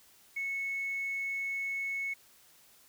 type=tone; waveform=sine; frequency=2202 Hz; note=C#7; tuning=12 cents flat; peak=-31 dBFS; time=0.36-2.14 s; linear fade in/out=10 ms; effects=tanh soft clip ceiling -28 dBFS + white hiss -61 dBFS RMS until 2.88 s